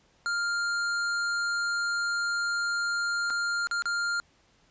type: tone with dropouts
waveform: square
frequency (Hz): 1400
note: F6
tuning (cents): +4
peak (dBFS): -27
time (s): 0.26-4.2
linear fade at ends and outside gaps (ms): 0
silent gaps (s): 3.301-3.305 / 3.671-3.712 / 3.822-3.856
effects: pink hiss -64 dBFS RMS until 4.7 s + resampled to 16000 Hz